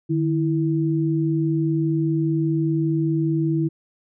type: tone pair together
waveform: sine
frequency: 152 / 327 Hz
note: D#3 / E4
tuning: -40 / -14 cents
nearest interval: octave + minor second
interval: 1326 cents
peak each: -21 dBFS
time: 0.09-3.69 s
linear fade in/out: 20 ms
effects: none